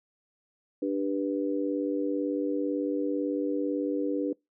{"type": "harmonic tone", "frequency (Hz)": 98, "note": "G2", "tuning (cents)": 0, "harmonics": [3, 4, 5], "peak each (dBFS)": [-28, -34, -32], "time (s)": [0.82, 4.33], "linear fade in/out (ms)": 5, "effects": ["noise-tail reverb RT60 0.2 s tail -25 dB re dry"]}